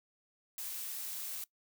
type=noise; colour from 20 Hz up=blue; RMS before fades=-41 dBFS; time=0.58-1.44 s; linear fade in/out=2 ms; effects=noise-tail reverb RT60 0.1 s tail -20 dB re dry